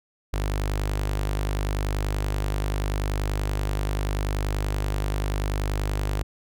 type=tone with notch filter; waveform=sawtooth; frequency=50.4 Hz; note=G1; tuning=49 cents sharp; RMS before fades=-26 dBFS; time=0.33-6.23 s; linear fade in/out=5 ms; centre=200 Hz; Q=2; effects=none